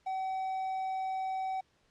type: tone with quantisation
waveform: triangle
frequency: 760 Hz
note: F#5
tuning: 46 cents sharp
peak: -30 dBFS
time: 0.06-1.61 s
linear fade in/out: 10 ms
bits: 10
effects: pink hiss -70 dBFS RMS until 1.9 s + low-pass 6000 Hz 12 dB/octave